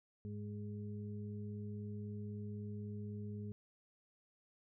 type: harmonic tone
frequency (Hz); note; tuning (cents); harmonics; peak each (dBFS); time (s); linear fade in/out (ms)
103.83; G#2; 0; 1 / 2 / 4; -44 / -46 / -53; 0.25-3.52; 0
effects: none